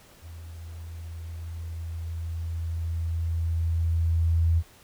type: tone with level ramp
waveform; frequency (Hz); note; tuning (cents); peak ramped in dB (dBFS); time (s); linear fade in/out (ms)
sine; 82.8; E2; +8; -39 to -18; 0.21-4.63; 50
effects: pink hiss -54 dBFS RMS until 4.83 s